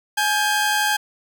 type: tone pair together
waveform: sawtooth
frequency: 841.9 / 1592 Hz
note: G#5 / G6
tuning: +23 / +26 cents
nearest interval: major seventh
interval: 1103 cents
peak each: -17 dBFS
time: 0.17-0.97 s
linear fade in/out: 10 ms
effects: none